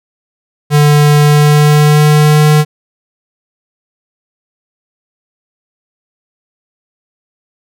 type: tone with pitch glide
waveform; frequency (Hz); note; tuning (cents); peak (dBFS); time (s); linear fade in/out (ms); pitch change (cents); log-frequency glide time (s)
square; 147.7 to 151.24; D3 to D#3; +10 to -49; -5; 0.7-2.65; 50; +41; 1.21-2.48
effects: none